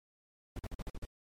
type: noise bursts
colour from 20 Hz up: brown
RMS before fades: -39 dBFS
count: 7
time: 0.56-1.053 s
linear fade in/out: 2 ms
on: 31 ms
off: 46 ms
effects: MP3 64 kbps